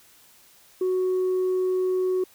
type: tone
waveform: sine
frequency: 370 Hz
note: F#4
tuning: in tune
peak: -19 dBFS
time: 0.81-2.24 s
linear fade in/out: 5 ms
effects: tanh soft clip ceiling -19 dBFS + white hiss -55 dBFS RMS until 2.34 s